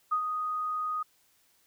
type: tone with ADSR envelope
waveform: sine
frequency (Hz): 1244.5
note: D#6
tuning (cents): 0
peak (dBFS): -23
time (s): 0.11-1.03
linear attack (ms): 16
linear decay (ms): 82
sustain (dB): -6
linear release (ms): 8
effects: white hiss -67 dBFS RMS until 1.66 s